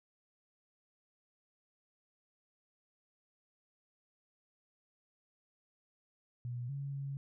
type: tone with pitch steps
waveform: sine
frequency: 121.8 / 139.6 / 138.6 Hz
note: B2 / C#3 / C#3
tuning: -24 / +13 / 0 cents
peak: -37 dBFS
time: 6.45-7.17 s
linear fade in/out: 0 ms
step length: 240 ms
effects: none